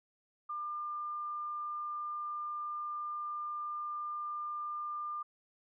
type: tone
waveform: sine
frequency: 1199 Hz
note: D6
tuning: 36 cents sharp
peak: -36 dBFS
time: 0.49-5.23 s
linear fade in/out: 10 ms
effects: none